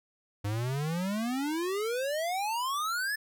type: exponential sweep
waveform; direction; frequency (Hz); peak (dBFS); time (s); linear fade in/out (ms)
square; up; 99.3 to 1760; -30; 0.44-3.16; 10
effects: none